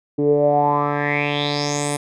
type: tone with low-pass filter sweep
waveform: 10% pulse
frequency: 145.4 Hz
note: D3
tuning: 17 cents flat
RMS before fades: -19 dBFS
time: 0.18-1.97 s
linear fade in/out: 10 ms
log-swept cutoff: 350 to 10000 Hz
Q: 6.4
effects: none